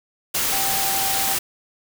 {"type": "tone in noise", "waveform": "sine", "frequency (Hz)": 780, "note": "G5", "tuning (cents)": -9, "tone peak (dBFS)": -27, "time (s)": [0.52, 1.35], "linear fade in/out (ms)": 10, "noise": "white", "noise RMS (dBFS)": -22, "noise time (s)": [0.34, 1.39], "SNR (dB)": -8, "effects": []}